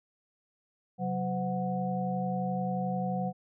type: tone cluster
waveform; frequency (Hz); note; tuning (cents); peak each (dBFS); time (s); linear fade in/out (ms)
sine; 133.6 / 185 / 510 / 735; C3 / F#3 / C5 / F#5; +36 / 0 / -44 / -12; -38 / -31 / -38 / -34; 0.98-3.33; 50
effects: none